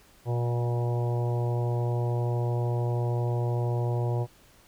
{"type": "harmonic tone with a mistuned harmonic", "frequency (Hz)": 120.2, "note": "B2", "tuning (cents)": -46, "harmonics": [1, 3, 4, 5, 6, 7, 8], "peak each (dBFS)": [-25, -35, -37, -39, -41, -42, -43], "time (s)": [0.25, 4.27], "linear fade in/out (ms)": 50, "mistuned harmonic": 7, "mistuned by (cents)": -27, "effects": ["pink hiss -58 dBFS RMS until 4.67 s"]}